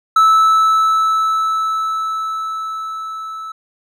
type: tone with level ramp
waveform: triangle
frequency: 1309 Hz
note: E6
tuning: 13 cents flat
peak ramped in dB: -5 to -24 dBFS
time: 0.16-3.52 s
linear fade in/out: 5 ms
effects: none